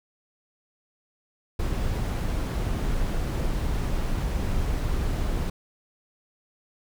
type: noise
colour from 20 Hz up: brown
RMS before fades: -26 dBFS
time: 1.59-5.5 s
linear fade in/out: 5 ms
effects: none